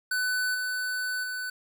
square tone with level steps, 1500 Hz, F#6, 23 cents sharp, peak -26 / -29 / -32 dBFS, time 0.11-1.5 s, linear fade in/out 5 ms, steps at 0.54 / 1.23 s, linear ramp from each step 10 ms, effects 9-bit

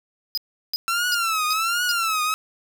square tone bursts, 4978 Hz, D#8, in tune, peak -22 dBFS, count 5, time 0.35-1.915 s, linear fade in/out 0 ms, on 25 ms, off 360 ms
sawtooth tone with vibrato, 1343 Hz, E6, 32 cents sharp, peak -17 dBFS, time 0.88-2.34 s, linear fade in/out 0 ms, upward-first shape triangle, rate 1.3 Hz, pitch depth 160 cents each way
effects none

